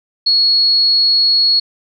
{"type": "tone", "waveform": "sine", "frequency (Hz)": 4340, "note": "C#8", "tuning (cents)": -37, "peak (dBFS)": -9, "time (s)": [0.26, 1.6], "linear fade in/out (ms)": 10, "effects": []}